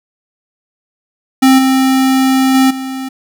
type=tone with level steps; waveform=square; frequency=263.8 Hz; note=C4; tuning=14 cents sharp; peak=-5 / -9 / -7 / -20 dBFS; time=1.42-3.09 s; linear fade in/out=10 ms; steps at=1.58 / 2.54 / 2.7 s; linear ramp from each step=10 ms; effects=none